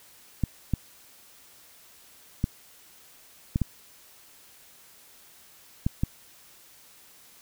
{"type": "clicks", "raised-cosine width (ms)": 5, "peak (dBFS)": -11, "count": 7, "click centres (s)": [0.437, 0.737, 2.441, 3.559, 3.617, 5.865, 6.035], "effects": ["white hiss -54 dBFS RMS until 7.41 s"]}